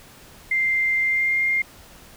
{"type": "tone with pitch glide", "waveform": "sine", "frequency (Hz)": [2093, 2115], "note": ["C7", "C7"], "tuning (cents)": [0, 18], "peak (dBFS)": -18, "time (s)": [0.51, 1.62], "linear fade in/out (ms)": 5, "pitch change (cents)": 18, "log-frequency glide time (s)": [1.01, 1.38], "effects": ["pink hiss -47 dBFS RMS until 2.16 s"]}